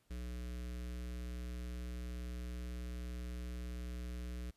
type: tone with notch filter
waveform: square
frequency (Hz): 60.6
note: B1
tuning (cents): -32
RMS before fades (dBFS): -43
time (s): 0.1-4.51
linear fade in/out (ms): 10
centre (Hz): 870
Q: 1.1
effects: pink hiss -75 dBFS RMS until 4.56 s + resampled to 32000 Hz